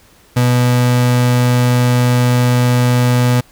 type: tone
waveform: 35% pulse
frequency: 123.47 Hz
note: B2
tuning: in tune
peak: -8 dBFS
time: 0.36-3.41 s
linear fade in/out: 10 ms
effects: pink hiss -48 dBFS RMS until 3.51 s